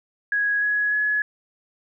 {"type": "tone with pitch steps", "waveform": "sine", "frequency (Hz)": [1661.2, 1677.6, 1694.1], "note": ["G#6", "G#6", "G#6"], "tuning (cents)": [0, 17, 34], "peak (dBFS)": -19, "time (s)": [0.32, 1.22], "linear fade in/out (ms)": 2, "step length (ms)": 300, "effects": []}